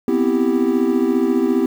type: chord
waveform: triangle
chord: C major seventh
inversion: third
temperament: equal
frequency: 246.9 / 261.6 / 329.6 / 392 Hz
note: B3 / C4 / E4 / G4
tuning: 0 / 0 / 0 / 0 cents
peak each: -18 dBFS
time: 0.08-1.66 s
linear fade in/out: 2 ms
effects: 7-bit